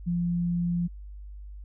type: tone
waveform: sine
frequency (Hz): 173.4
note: F3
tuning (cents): -12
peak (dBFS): -24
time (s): 0.06-0.88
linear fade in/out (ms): 20
effects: added 50 Hz sine -39 dBFS peak until 1.64 s